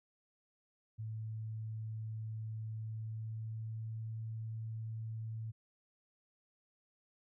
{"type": "tone with pitch glide", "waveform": "sine", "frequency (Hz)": [110, 111.41], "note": ["A2", "A2"], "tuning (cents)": [0, 22], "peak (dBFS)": -39, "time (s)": [0.98, 5.52], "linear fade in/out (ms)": 20, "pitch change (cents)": 22, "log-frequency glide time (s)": [2.75, 4.02], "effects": []}